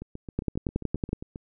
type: two click trains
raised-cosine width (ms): 3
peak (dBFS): -13 / -24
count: 9 / 11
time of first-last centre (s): 0.39-1.131 / 0.02-1.359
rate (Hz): 10.8 / 7.47
effects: none